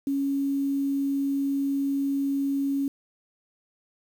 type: tone with quantisation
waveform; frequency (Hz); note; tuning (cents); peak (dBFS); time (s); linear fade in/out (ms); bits
sine; 277.2; C#4; 0; -23; 0.07-2.88; 2; 8
effects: none